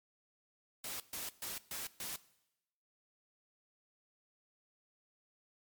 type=noise bursts; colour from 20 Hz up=white; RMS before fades=-42 dBFS; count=5; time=0.84-2.16 s; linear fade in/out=2 ms; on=160 ms; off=130 ms; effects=noise-tail reverb RT60 0.9 s tail -19 dB re dry + MP3 96 kbps